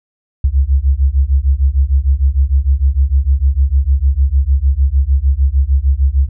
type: beating tone pair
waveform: sine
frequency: 65 / 71.6 Hz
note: C2 / D2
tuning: -11 / -43 cents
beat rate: 6.6 Hz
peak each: -12 dBFS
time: 0.44-6.29 s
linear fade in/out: 5 ms
effects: none